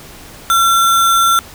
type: tone with sample-and-hold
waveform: sine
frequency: 1359 Hz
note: F6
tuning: 48 cents flat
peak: -8 dBFS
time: 0.5-1.39 s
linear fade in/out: 0 ms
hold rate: 4900 Hz
effects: pink hiss -36 dBFS RMS until 1.54 s